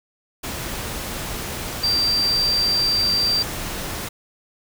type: tone in noise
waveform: sine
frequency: 4699 Hz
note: D8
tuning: in tune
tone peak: -17 dBFS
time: 1.83-3.43 s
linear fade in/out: 10 ms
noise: pink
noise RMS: -29 dBFS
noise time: 0.43-4.09 s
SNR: +9 dB
effects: none